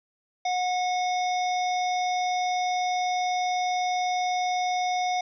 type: harmonic tone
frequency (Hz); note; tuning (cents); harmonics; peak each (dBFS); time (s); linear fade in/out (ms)
728; F#5; -28; 1 / 3 / 5 / 7 / 8; -24 / -34 / -38 / -41 / -42; 0.45-5.21; 5
effects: none